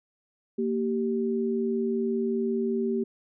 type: tone pair together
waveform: sine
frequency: 231.3 / 388.6 Hz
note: A#3 / G4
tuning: -13 / -15 cents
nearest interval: major sixth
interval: 898 cents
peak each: -27 dBFS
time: 0.58-3.04 s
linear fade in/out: 10 ms
effects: none